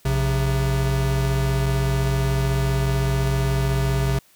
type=tone pair together; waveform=square; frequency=59.56 / 133.7 Hz; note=A#1 / C3; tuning=+38 / +38 cents; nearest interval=octave + major second; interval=1400 cents; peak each=-24 / -21 dBFS; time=0.05-4.19 s; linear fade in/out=5 ms; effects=white hiss -56 dBFS RMS until 4.35 s